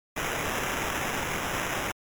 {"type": "noise with sample-and-hold", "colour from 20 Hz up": "blue", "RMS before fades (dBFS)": -30, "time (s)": [0.16, 1.92], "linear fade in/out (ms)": 10, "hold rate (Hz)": 4410, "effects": ["MP3 96 kbps"]}